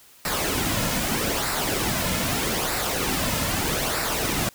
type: noise with flanger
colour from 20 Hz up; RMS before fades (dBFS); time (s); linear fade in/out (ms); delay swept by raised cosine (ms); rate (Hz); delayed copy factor
pink; -25; 0.25-4.49; 2; 0.31 to 2.61; 0.8; -0.55
effects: white hiss -52 dBFS RMS until 4.54 s